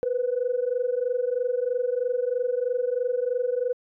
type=tone pair together; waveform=sine; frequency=483.3 / 506.4 Hz; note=B4 / B4; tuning=-38 / +43 cents; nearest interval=minor second; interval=81 cents; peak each=-25 dBFS; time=0.03-3.73 s; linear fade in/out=0 ms; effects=tanh soft clip ceiling -16 dBFS